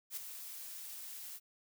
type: noise with ADSR envelope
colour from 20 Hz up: blue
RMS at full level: -39 dBFS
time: 0.1-1.4 s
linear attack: 67 ms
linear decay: 10 ms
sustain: -8 dB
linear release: 44 ms
effects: none